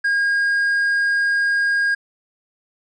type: tone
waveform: triangle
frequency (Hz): 1626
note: G#6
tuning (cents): -37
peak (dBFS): -14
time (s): 0.04-1.95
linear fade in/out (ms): 10
effects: resampled to 22050 Hz